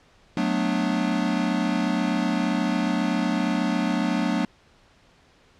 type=chord; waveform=square; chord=B minor seventh; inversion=second; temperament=equal with one note detuned; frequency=185 / 218.9 / 246.9 / 293.7 Hz; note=F#3 / A3 / B3 / D4; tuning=0 / -9 / 0 / 0 cents; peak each=-28 dBFS; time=0.37-4.45 s; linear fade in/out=2 ms; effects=pink hiss -57 dBFS RMS until 5.59 s + low-pass 5000 Hz 12 dB/octave